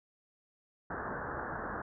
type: low-pass noise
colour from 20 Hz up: white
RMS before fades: -39 dBFS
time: 0.9-1.82 s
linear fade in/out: 5 ms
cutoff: 1700 Hz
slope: 96 dB/octave
effects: none